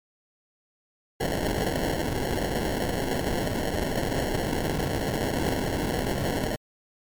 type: noise with sample-and-hold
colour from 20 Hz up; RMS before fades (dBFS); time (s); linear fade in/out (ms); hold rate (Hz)
violet; -27; 1.2-6.56; 5; 1225
effects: MP3 96 kbps